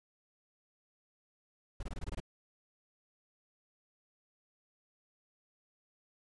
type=noise bursts; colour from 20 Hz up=brown; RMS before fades=-38 dBFS; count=8; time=1.8-2.202 s; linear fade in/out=5 ms; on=31 ms; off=22 ms; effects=resampled to 24000 Hz